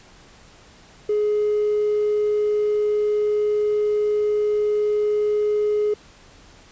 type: tone with hard clipping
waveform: sine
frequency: 419.7 Hz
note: G#4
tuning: 18 cents sharp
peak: -18 dBFS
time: 1.09-5.94 s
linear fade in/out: 5 ms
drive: 1 dB
effects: pink hiss -49 dBFS RMS until 6.71 s + resampled to 16000 Hz